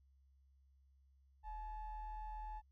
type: ring-modulated tone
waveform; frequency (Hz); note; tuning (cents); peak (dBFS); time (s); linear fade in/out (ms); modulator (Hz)
triangle; 448.8; A4; +34; -38; 1.43-2.62; 50; 409
effects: tanh soft clip ceiling -38 dBFS + added 67 Hz sine -67 dBFS peak until 2.71 s